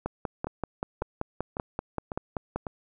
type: two click trains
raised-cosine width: 1 ms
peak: -15 / -19 dBFS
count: 14 / 5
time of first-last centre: 0.06-2.56 / 0.47-2.668 s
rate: 5.2 / 1.82 Hz
effects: none